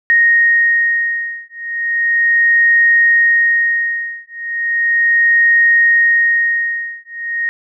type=beating tone pair; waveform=sine; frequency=1864.7 / 1865.06 Hz; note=A#6 / A#6; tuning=0 / 0 cents; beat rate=0.36 Hz; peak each=-13 dBFS; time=0.1-7.49 s; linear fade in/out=0 ms; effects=none